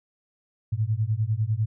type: beating tone pair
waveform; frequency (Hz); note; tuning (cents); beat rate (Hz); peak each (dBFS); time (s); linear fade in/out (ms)
sine; 104.6 / 114.6; G#2 / A#2; +13 / -29; 10; -25; 0.72-1.66; 10
effects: none